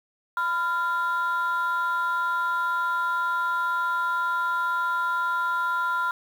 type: tone pair together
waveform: sine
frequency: 1004 / 1389 Hz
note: B5 / F6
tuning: +28 / -10 cents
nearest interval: tritone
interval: 562 cents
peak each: -25 / -23 dBFS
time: 0.37-6.11 s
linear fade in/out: 2 ms
effects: tanh soft clip ceiling -19 dBFS + 8-bit